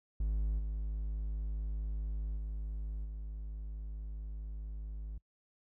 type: tone with level steps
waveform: triangle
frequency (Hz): 52.3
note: G#1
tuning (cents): +13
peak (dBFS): -28 / -32 / -34 / -37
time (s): 0.2-5.18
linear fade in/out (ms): 5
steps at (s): 0.58 / 2.36 / 3.04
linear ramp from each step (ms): 20
effects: noise-tail reverb RT60 0.1 s tail -25 dB re dry